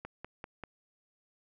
click train, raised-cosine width 0.5 ms, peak -26 dBFS, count 4, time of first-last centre 0.05-0.637 s, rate 5.11 Hz, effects none

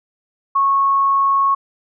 sine tone, 1100 Hz, C#6, 14 cents flat, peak -12 dBFS, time 0.55-1.55 s, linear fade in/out 10 ms, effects none

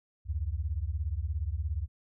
sine beating tone pair, 69.3 / 86.3 Hz, C#2 / F2, 0 / -20 cents, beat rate 17 Hz, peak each -32 / -33 dBFS, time 0.25-1.88 s, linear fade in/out 50 ms, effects none

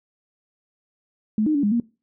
sine tone with pitch steps, 214.8 / 307.2 / 285.6 / 206.2 / 235.5 Hz, A3 / D#4 / D4 / G#3 / A#3, -41 / -22 / -48 / -12 / +18 cents, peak -17 dBFS, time 1.38-1.8 s, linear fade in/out 2 ms, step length 84 ms, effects noise-tail reverb RT60 0.3 s tail -21 dB re dry

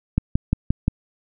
click train, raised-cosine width 5 ms, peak -5 dBFS, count 5, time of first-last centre 0.18-0.881 s, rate 5.71 Hz, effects none

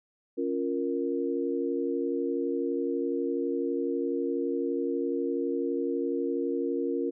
sine chord, Bb minor, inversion first, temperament equal, 277.2 / 349.2 / 466.2 Hz, Db4 / F4 / Bb4, 0 / 0 / 0 cents, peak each -31 dBFS, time 0.37-7.11 s, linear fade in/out 20 ms, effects none

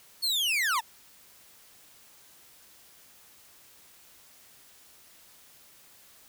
40% pulse linear sweep, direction down, 4435 to 825 Hz, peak -24 dBFS, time 0.22-0.81 s, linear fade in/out 20 ms, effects white hiss -56 dBFS RMS until 6.28 s

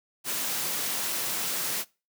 white high-pass noise, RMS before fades -30 dBFS, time 0.24-1.85 s, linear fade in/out 50 ms, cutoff 120 Hz, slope 48 dB/octave, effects noise-tail reverb RT60 0.3 s tail -23 dB re dry

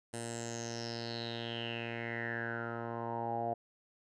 10% pulse tone with low-pass filter sweep, 116.54 Hz, A#2, in tune, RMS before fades -39 dBFS, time 0.13-3.54 s, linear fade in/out 10 ms, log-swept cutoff 9200 to 700 Hz, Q 7.8, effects none

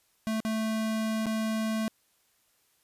square tone with dropouts, 220 Hz, A3, in tune, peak -28 dBFS, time 0.27-1.88 s, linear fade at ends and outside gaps 0 ms, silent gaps 0.403-0.45 / 1.258-1.266 s, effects white hiss -69 dBFS RMS until 2.83 s + resampled to 32000 Hz

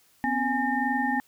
sine tone cluster, 247.7 / 270 / 830 / 1815 Hz, B3 / C#4 / G#5 / A#6, +5 / -45 / -1 / -47 cents, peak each -29 / -31 / -27 / -29 dBFS, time 0.24-1.2 s, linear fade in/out 0 ms, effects white hiss -62 dBFS RMS until 1.27 s

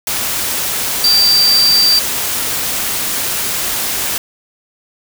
sine tone in noise, 4669 Hz, D8, 11 cents flat, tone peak -8 dBFS, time 1.04-1.99 s, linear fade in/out 2 ms, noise white, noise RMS -18 dBFS, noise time 0.07-4.18 s, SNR +7 dB, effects none

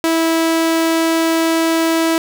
sawtooth tone, 327.1 Hz, E4, 13 cents flat, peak -9 dBFS, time 0.04-2.18 s, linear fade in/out 0 ms, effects none

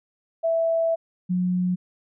sine tone pair in turn, 659.3 / 180.89 Hz, E5 / F#3, 0 / -39 cents, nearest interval octave + minor seventh, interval 2239 cents, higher first, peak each -19 / -20 dBFS, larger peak first, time 0.43-0.96 / 1.29-1.76 s, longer first, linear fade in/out 20 ms, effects none

